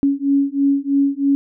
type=beating tone pair; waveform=sine; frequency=277.2 / 280.3 Hz; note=C#4 / C#4; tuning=0 / +19 cents; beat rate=3.1 Hz; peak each=-17 dBFS; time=0.03-1.35 s; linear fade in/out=0 ms; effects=none